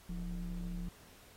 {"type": "ring-modulated tone", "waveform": "triangle", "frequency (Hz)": 69.6, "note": "C#2", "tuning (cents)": 8, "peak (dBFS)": -32, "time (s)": [0.09, 0.89], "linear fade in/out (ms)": 5, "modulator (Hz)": 106, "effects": ["pink hiss -60 dBFS RMS until 1.36 s", "AAC 48 kbps"]}